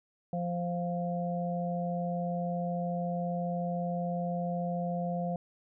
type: harmonic tone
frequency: 174.61 Hz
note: F3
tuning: in tune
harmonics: 1 / 3 / 4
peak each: -32 / -37 / -36 dBFS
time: 0.33-5.36 s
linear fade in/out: 2 ms
effects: none